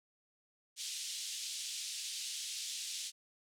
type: band-pass noise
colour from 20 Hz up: pink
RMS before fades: -42 dBFS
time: 0.76-3.12 s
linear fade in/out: 50 ms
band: 3200 to 9100 Hz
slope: 24 dB/octave
effects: none

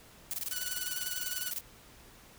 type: noise with tremolo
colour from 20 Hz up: blue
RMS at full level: -35 dBFS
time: 0.31-1.61 s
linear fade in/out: 0 ms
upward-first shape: square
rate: 20 Hz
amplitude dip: 80%
type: tone with vibrato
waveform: 10% pulse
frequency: 1480 Hz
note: F#6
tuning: in tune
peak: -30 dBFS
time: 0.51-1.51 s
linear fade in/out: 10 ms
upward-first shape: triangle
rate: 11 Hz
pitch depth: 30 cents each way
effects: pink hiss -56 dBFS RMS until 2.38 s

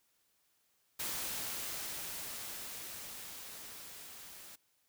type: noise with level ramp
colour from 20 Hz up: white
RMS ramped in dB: -38 to -52 dBFS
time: 0.99-4.56 s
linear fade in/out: 10 ms
effects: white hiss -75 dBFS RMS until 4.88 s

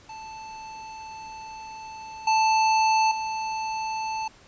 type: tone with level steps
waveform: square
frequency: 880 Hz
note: A5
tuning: in tune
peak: -38 / -19 / -28 dBFS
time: 0.09-4.28 s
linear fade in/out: 5 ms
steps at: 2.27 / 3.11 s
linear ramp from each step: 5 ms
effects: pink hiss -53 dBFS RMS until 4.47 s + resampled to 16000 Hz

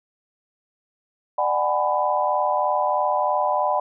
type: chord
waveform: sine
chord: G# half-diminished seventh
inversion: second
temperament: just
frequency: 598 / 747.5 / 830.6 / 996.7 Hz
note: D5 / F#5 / G#5 / B5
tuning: +31 / +17 / 0 / +16 cents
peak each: -24 / -24 / -26 / -23 dBFS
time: 1.38-3.8 s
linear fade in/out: 5 ms
effects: none

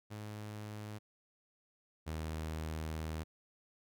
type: tone pair in turn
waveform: sawtooth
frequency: 105.9 / 78.95 Hz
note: G#2 / D#2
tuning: +34 / +26 cents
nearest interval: perfect fourth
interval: 508 cents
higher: first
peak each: -39 / -34 dBFS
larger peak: second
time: 0.1-0.99 / 2.06-3.24 s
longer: second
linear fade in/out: 20 ms
effects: none

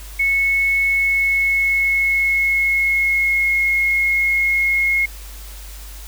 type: tone with pitch glide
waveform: sine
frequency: 2200 to 2161 Hz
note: C#7 to C#7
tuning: -14 to -45 cents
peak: -14 dBFS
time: 0.19-5.06 s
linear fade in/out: 10 ms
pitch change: -31 cents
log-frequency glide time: 0.8-3.62 s
effects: added 50 Hz sine -33 dBFS peak until 6.07 s + white hiss -40 dBFS RMS until 6.07 s

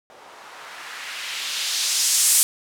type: noise with low-pass filter sweep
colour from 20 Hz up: violet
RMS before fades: -24 dBFS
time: 0.1-2.43 s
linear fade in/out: 0 ms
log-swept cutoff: 630 to 9600 Hz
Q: 1.2
effects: none

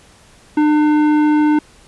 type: tone with tanh clipping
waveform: sine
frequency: 301.2 Hz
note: D4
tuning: 44 cents sharp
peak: -12 dBFS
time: 0.57-1.59 s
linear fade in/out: 5 ms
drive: 13 dB
effects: pink hiss -47 dBFS RMS until 1.87 s + resampled to 24000 Hz

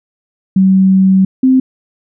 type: tone pair in turn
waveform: sine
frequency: 190.3 / 260.1 Hz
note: F#3 / C4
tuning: +49 / -10 cents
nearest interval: perfect fourth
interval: 541 cents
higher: second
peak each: -5 dBFS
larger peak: neither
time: 0.56-1.25 / 1.43-1.6 s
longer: first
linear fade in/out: 5 ms
effects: none

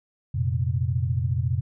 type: chord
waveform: sine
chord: F suspended fourth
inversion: none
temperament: equal with one note detuned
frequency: 89.19 / 116.54 / 130.81 Hz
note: F2 / Bb2 / C3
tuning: +37 / 0 / 0 cents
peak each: -26 dBFS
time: 0.34-1.61 s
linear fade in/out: 10 ms
effects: none

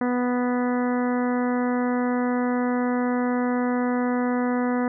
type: harmonic tone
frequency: 246.9 Hz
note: B3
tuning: in tune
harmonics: 1 / 2 / 3 / 4 / 5 / 6 / 7 / 8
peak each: -22 / -28 / -32 / -34 / -36 / -38 / -39 / -40 dBFS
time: 0.01-4.88 s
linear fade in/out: 2 ms
effects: none

